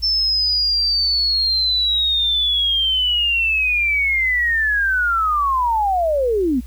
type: linear sweep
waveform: sine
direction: down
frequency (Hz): 5330 to 227.7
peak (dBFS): -15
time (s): 0.02-6.61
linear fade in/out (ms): 20
effects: added 60 Hz sine -31 dBFS peak until 6.66 s + white hiss -51 dBFS RMS until 6.66 s